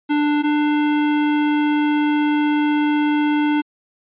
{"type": "tone pair in turn", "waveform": "square", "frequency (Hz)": [295.4, 297.3], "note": ["D4", "D4"], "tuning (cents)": [10, 21], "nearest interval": "unison", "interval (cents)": 11, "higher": "second", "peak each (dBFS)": -16, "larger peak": "neither", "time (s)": [[0.09, 0.43], [0.43, 3.62]], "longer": "second", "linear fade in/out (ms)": 20, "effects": ["resampled to 8000 Hz"]}